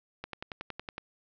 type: click train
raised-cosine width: 0.3 ms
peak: -21 dBFS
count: 9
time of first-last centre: 0.24-0.981 s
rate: 10.8 Hz
effects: low-pass 5000 Hz 12 dB/octave